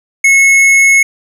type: tone with hard clipping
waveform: sine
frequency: 2185 Hz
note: C#7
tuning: 26 cents flat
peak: -6 dBFS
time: 0.24-1.03 s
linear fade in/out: 5 ms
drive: 10 dB
effects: none